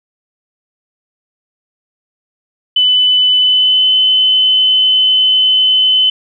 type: tone with pitch glide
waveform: sine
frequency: 3003 to 3036 Hz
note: F#7 to F#7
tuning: +25 to +44 cents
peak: -7 dBFS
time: 2.76-6.1 s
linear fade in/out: 5 ms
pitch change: +19 cents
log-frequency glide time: 3.36-3.91 s
effects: none